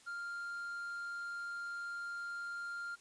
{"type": "tone", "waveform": "triangle", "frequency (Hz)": 1396.9, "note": "F6", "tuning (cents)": 0, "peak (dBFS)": -38, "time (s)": [0.06, 2.96], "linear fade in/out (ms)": 20, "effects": ["white hiss -63 dBFS RMS until 3 s", "resampled to 22050 Hz"]}